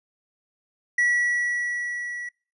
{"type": "tone with level ramp", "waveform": "triangle", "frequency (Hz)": 1938, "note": "B6", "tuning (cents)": -33, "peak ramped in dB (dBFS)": [-16, -30], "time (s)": [0.98, 2.29], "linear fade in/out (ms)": 5, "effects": ["noise-tail reverb RT60 0.4 s tail -25 dB re dry", "resampled to 24000 Hz"]}